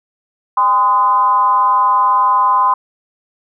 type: tone with frequency modulation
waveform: sine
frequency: 1022 Hz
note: C6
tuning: 41 cents flat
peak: -9 dBFS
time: 0.57-2.74 s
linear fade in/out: 5 ms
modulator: 218 Hz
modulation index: 0.62
effects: none